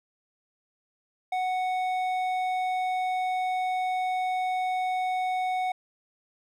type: tone with hard clipping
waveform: sine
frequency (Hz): 740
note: F#5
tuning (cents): 0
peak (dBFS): -27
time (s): 1.32-5.72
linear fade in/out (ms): 5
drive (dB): 8
effects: none